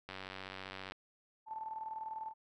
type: click train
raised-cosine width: 0.3 ms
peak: -28 dBFS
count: 80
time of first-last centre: 0.09-0.921 s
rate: 95.1 Hz
type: tone with tremolo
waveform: sine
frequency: 880 Hz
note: A5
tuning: in tune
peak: -38 dBFS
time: 1.46-2.34 s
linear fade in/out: 50 ms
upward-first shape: square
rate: 20 Hz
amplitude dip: 55%
effects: none